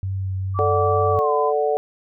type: tone with vibrato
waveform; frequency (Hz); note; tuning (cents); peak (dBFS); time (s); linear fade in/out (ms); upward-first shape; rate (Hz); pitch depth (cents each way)
sine; 95.4; G2; -47; -22; 0.03-1.19; 0; triangle; 2.3; 17
type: tone with pitch glide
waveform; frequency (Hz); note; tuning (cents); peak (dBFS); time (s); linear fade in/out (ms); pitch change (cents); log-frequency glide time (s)
sine; 1159 to 1014.8; D6 to B5; -23 to +47; -22; 0.54-1.53; 50; -230; 1.12-1.33
type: chord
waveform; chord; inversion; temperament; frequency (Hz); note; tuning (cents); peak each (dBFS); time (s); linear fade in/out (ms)
sine; D major; second; equal; 440 / 587.3 / 740; A4 / D5 / F#5; 0 / 0 / 0; -20 / -23 / -23; 0.59-1.77; 0
effects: none